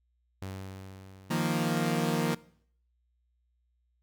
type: tone with exponential decay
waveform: sawtooth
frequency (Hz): 95.6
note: G2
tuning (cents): -43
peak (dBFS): -32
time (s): 0.42-2.63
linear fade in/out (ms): 0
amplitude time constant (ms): 480
type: chord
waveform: sawtooth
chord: Eb suspended second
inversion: none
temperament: equal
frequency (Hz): 155.56 / 174.61 / 233.1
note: Eb3 / F3 / Bb3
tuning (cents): 0 / 0 / 0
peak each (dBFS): -27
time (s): 1.3-2.35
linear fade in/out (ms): 10
effects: noise-tail reverb RT60 0.6 s tail -21 dB re dry + added 60 Hz sine -70 dBFS peak until 4.02 s